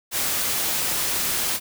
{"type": "noise", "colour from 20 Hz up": "white", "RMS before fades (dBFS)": -24, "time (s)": [0.11, 1.6], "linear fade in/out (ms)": 50, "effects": []}